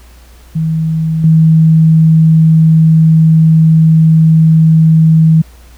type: tone with level steps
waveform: sine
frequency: 160 Hz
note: D#3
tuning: 49 cents sharp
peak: -10 / -3 dBFS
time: 0.55-5.42 s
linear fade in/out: 10 ms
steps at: 1.24 s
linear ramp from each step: 2 ms
effects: added 60 Hz sine -36 dBFS peak until 5.77 s + pink hiss -44 dBFS RMS until 5.77 s